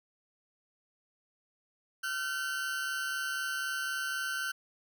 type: tone pair together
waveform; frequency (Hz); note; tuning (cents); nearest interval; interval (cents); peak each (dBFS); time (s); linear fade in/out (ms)
40% pulse; 1384 / 1527.9; F6 / G6; -16 / -45; major second; 171; -37 / -33; 2.03-4.52; 10
effects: none